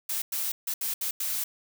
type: noise bursts at uneven times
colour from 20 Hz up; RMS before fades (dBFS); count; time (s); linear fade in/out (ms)
blue; -30; 6; 0.09-0.22 / 0.32-0.52 / 0.67-0.74 / 0.81-0.94 / 1.01-1.11 / 1.2-1.44; 5
effects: none